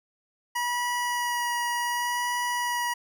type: tone with vibrato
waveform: 25% pulse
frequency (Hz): 966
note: B5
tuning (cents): -39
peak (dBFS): -22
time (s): 0.55-2.94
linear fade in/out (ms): 10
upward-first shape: sine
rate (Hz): 0.68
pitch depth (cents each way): 11
effects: none